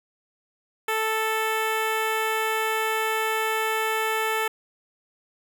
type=tone with notch filter; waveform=10% pulse; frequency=440 Hz; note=A4; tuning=in tune; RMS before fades=-25 dBFS; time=0.88-4.48 s; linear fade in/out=5 ms; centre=5900 Hz; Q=1.6; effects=none